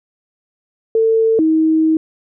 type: tone pair in turn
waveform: sine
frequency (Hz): 447.8 / 317.5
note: A4 / D#4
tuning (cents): +30 / +35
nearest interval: tritone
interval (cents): 595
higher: first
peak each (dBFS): -10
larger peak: neither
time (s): 0.95-1.39 / 1.39-1.97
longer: second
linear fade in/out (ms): 2
effects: none